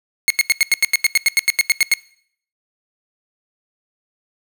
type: tone bursts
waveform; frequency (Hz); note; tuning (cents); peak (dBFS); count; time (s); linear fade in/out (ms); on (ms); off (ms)
sawtooth; 2167; C#7; -40; -7; 16; 0.28-1.938; 0; 23; 86
effects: noise-tail reverb RT60 0.6 s tail -22 dB re dry